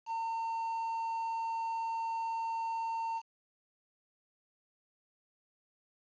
triangle tone with quantisation, 909 Hz, A#5, 44 cents flat, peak -31 dBFS, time 0.06-3.22 s, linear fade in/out 50 ms, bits 9, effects resampled to 16000 Hz

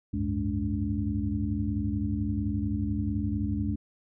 sine tone cluster, 69.5 / 93.9 / 105.4 / 210.3 / 289 Hz, C#2 / F#2 / G#2 / G#3 / D4, +5 / +26 / +26 / +22 / -28 cents, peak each -34 / -32 / -35 / -31 / -33 dBFS, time 0.13-3.76 s, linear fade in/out 10 ms, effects none

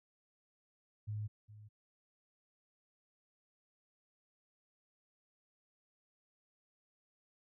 sine tone with echo, 105.9 Hz, G#2, 34 cents sharp, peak -37 dBFS, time 1.07-1.28 s, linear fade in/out 20 ms, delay 410 ms, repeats 1, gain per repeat -15 dB, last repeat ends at 1.69 s, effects none

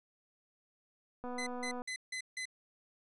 click train, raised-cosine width 1 ms, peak -30 dBFS, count 144, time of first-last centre 1.24-1.819 s, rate 247 Hz
sawtooth tone bursts, 2028 Hz, B6, 45 cents sharp, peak -34 dBFS, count 5, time 1.38-2.455 s, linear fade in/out 5 ms, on 87 ms, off 160 ms
effects resampled to 24000 Hz

